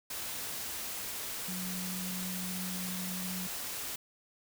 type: tone in noise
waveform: sine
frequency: 183.7 Hz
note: F#3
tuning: 12 cents flat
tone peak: -38 dBFS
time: 1.48-3.47 s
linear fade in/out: 5 ms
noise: white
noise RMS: -39 dBFS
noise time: 0.1-3.96 s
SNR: -2 dB
effects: none